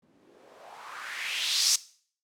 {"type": "noise with low-pass filter sweep", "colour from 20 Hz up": "violet", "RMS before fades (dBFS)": -32, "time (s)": [0.02, 1.76], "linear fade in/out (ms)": 5, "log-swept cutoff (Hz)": [200, 6200], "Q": 2.8, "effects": ["noise-tail reverb RT60 0.5 s tail -19 dB re dry"]}